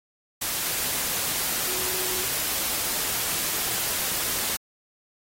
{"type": "tone in noise", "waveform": "sine", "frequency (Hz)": 370, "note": "F#4", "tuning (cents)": 0, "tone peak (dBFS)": -37, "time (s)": [1.67, 2.25], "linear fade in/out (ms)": 10, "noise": "white", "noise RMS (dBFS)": -27, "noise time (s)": [0.41, 4.57], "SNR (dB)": -13, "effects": ["AAC 48 kbps"]}